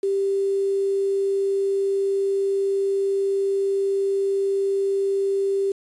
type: tone with quantisation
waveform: sine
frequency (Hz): 393.2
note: G4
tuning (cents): +5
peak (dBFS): -19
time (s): 0.03-5.72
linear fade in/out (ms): 5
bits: 7
effects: resampled to 22050 Hz